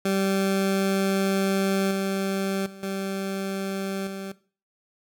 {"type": "tone with level steps", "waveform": "20% pulse", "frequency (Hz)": 194.2, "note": "G3", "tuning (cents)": -16, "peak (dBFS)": [-17, -20, -37, -23, -28], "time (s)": [0.05, 4.32], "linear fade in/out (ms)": 5, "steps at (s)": [1.91, 2.66, 2.83, 4.07], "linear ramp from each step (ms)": 2, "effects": ["noise-tail reverb RT60 0.4 s tail -18 dB re dry"]}